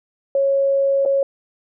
sine tone with dropouts, 550 Hz, C#5, 14 cents flat, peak -14 dBFS, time 0.35-1.23 s, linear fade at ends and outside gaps 2 ms, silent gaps 1.052-1.059 s, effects none

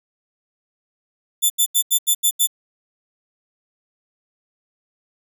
5% pulse tone bursts, 3520 Hz, A7, in tune, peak -6 dBFS, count 7, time 1.42-2.473 s, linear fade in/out 20 ms, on 81 ms, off 81 ms, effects none

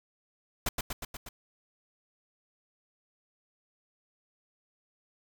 pink noise with echo, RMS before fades -29 dBFS, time 0.66-0.69 s, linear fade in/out 5 ms, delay 120 ms, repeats 5, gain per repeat -3 dB, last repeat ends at 1.29 s, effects none

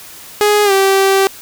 sawtooth tone with pitch glide, 416.5 to 388.6 Hz, G#4 to G4, +5 to -15 cents, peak -5 dBFS, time 0.41-1.27 s, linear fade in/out 0 ms, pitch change -120 cents, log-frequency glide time 0.64-0.72 s, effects white hiss -35 dBFS RMS until 1.41 s

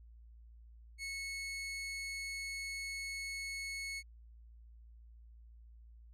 sawtooth tone, 2198 Hz, C#7, 15 cents flat, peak -36 dBFS, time 0.98-4.03 s, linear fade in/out 50 ms, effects added 57 Hz sine -54 dBFS peak until 6.13 s + low-pass 10000 Hz 12 dB/octave

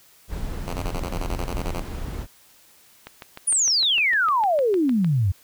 brown noise, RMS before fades -29 dBFS, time 0.28-2.27 s, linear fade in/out 50 ms
5% pulse tone bursts, 87.8 Hz, F2, 10 cents sharp, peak -18 dBFS, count 13, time 0.68-1.797 s, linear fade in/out 0 ms, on 49 ms, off 40 ms
click train, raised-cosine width 0.3 ms, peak -20 dBFS, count 14, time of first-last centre 3.07-5.046 s, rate 6.58 Hz
sine exponential sweep, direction down, 9970 to 87.31 Hz, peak -17 dBFS, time 3.47-5.32 s, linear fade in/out 10 ms
effects white hiss -54 dBFS RMS until 5.43 s

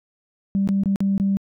sine tone with dropouts, 196.4 Hz, G3, 4 cents sharp, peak -16 dBFS, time 0.55-1.37 s, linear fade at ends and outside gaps 0 ms, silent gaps 0.675-0.689 / 0.835-0.858 / 0.959-1.005 / 1.179-1.199 s, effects tanh soft clip ceiling -12 dBFS

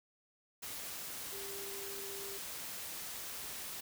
sine tone in noise, 395.9 Hz, G4, 17 cents sharp, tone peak -47 dBFS, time 1.32-2.38 s, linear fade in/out 10 ms, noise white, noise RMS -44 dBFS, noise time 0.62-3.81 s, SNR -6 dB, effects none

